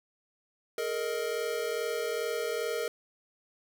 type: chord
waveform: square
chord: Ab suspended second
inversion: none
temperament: equal with one note detuned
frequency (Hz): 423.8 / 466.2 / 622.3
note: Ab4 / Bb4 / Eb5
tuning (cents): +35 / 0 / 0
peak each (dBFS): -37 / -33 / -38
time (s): 0.78-2.88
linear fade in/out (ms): 2
effects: none